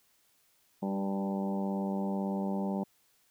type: harmonic tone with a mistuned harmonic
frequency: 98 Hz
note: G2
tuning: in tune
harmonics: 2 / 3 / 4 / 5 / 6 / 7 / 8 / 9 / 10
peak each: -31 / -42 / -41 / -44 / -41 / -54 / -43 / -44 / -53 dBFS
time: 0.82-2.84 s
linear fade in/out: 10 ms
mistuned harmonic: 4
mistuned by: -16 cents
effects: white hiss -69 dBFS RMS until 3.3 s